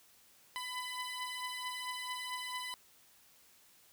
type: beating tone pair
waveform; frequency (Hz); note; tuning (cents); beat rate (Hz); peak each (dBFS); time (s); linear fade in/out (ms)
15% pulse; 1000 / 1004.5; B5 / B5; +21 / +29; 4.5; -34 / -37; 0.56-2.74; 0
effects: white hiss -64 dBFS RMS until 3.92 s